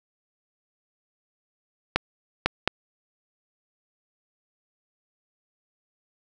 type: clicks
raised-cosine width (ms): 0.3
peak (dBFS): -3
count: 3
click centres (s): 1.96 / 2.46 / 2.676
effects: none